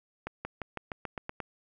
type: accelerating click train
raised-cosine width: 0.5 ms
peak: -20 dBFS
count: 9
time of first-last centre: 0.27-1.403 s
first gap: 180 ms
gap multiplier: 0.93
effects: none

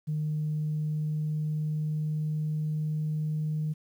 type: tone with pitch glide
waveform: sine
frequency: 152.8 to 154.04 Hz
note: D#3 to D#3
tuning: -31 to -17 cents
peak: -26 dBFS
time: 0.07-3.74 s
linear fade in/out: 20 ms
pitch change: +14 cents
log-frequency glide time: 0.57-3.63 s
effects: tanh soft clip ceiling -23 dBFS + 10-bit

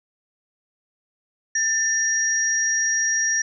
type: tone pair together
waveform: sine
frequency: 1787 / 5718 Hz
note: A6 / F8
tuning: +26 / +40 cents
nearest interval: octave + minor sixth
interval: 2014 cents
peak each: -22 / -21 dBFS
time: 1.55-3.42 s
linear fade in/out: 5 ms
effects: none

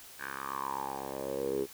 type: tone with band-pass filter sweep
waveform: 10% pulse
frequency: 68 Hz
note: C#2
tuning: 33 cents flat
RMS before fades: -36 dBFS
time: 0.18-1.67 s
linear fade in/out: 50 ms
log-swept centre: 1600 to 390 Hz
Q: 6.2
effects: white hiss -51 dBFS RMS until 1.73 s

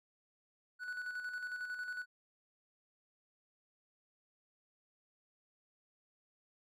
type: tone with tremolo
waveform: triangle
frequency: 1480 Hz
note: F#6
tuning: in tune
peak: -36 dBFS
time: 0.79-2.06 s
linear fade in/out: 50 ms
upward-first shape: square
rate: 11 Hz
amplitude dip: 45%
effects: none

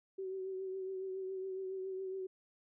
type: tone with vibrato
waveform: sine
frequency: 379.5 Hz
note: F#4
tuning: 44 cents sharp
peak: -38 dBFS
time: 0.18-2.27 s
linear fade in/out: 10 ms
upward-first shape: triangle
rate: 7.2 Hz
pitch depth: 35 cents each way
effects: none

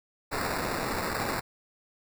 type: noise with sample-and-hold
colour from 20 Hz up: white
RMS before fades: -31 dBFS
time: 0.31-1.41 s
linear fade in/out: 20 ms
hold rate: 3150 Hz
effects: none

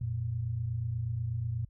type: tone pair together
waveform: sine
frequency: 89.4 / 117.66 Hz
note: F2 / A#2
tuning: +41 / +17 cents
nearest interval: perfect fourth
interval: 476 cents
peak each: -37 / -31 dBFS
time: 0.01-1.65 s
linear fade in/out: 5 ms
effects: added 50 Hz sine -56 dBFS peak until 1.69 s

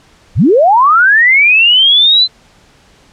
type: linear sweep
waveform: sine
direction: up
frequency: 55 to 4098 Hz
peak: -4 dBFS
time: 0.35-2.28 s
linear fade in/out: 50 ms
effects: pink hiss -46 dBFS RMS until 3.12 s + low-pass 7000 Hz 12 dB/octave

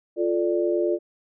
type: chord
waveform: sine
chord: D minor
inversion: first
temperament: equal with one note detuned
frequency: 349.2 / 438 / 587.3 Hz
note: F4 / A4 / D5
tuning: 0 / -8 / 0 cents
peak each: -22 / -27 / -26 dBFS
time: 0.16-0.99 s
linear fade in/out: 50 ms
effects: none

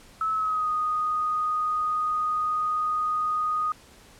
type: tone with pitch glide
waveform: sine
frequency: 1300 to 1240.6 Hz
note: E6 to D#6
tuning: -24 to -5 cents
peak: -23 dBFS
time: 0.21-3.72 s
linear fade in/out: 2 ms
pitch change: -81 cents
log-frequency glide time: 0.32-0.69 s
effects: pink hiss -52 dBFS RMS until 4.19 s + low-pass 11000 Hz 12 dB/octave

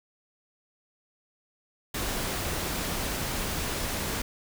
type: noise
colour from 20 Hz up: pink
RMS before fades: -31 dBFS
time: 1.94-4.22 s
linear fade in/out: 5 ms
effects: none

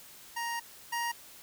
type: tone pair in turn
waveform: 25% pulse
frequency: 936 / 941.4 Hz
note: A#5 / A#5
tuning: +7 / +17 cents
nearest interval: unison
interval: 10 cents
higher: second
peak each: -29 / -27 dBFS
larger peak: second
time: 0.36-0.6 / 0.92-1.12 s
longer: first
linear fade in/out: 10 ms
effects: white hiss -52 dBFS RMS until 1.42 s

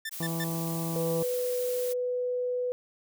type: tone bursts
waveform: sawtooth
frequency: 1780 Hz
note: A6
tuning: 20 cents sharp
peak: -29 dBFS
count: 3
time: 0.05-0.442 s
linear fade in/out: 5 ms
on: 44 ms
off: 130 ms
type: noise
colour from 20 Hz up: blue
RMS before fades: -39 dBFS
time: 0.11-1.94 s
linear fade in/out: 20 ms
type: harmonic tone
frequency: 165.1 Hz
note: E3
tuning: 3 cents sharp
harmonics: 1 / 2 / 3 / 4 / 5 / 6 / 7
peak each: -31 / -37 / -41 / -43 / -45 / -47 / -48 dBFS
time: 0.2-1.23 s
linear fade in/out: 5 ms
type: tone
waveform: sine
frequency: 496.1 Hz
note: B4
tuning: 8 cents sharp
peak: -27 dBFS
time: 0.96-2.72 s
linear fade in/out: 0 ms
effects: none

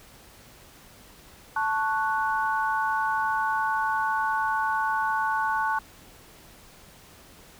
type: chord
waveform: sine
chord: F# minor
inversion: first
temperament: equal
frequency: 880 / 1108.7 / 1480 Hz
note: A5 / C#6 / F#6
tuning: 0 / 0 / 0 cents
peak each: -26 / -29 / -28 dBFS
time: 1.56-5.79 s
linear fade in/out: 5 ms
effects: pink hiss -51 dBFS RMS until 7.59 s

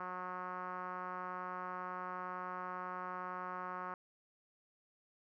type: tone with low-pass filter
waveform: 5% pulse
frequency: 182.1 Hz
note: F#3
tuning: 27 cents flat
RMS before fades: -43 dBFS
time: 0-3.94 s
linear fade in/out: 2 ms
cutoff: 1200 Hz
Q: 3.3
effects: none

